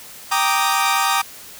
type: chord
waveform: sawtooth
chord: Eb major seventh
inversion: first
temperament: equal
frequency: 784 / 932.3 / 1174.7 / 1244.5 Hz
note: G5 / Bb5 / D6 / Eb6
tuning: 0 / 0 / 0 / 0 cents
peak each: -18 dBFS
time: 0.31-1.22 s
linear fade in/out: 10 ms
effects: white hiss -39 dBFS RMS until 1.59 s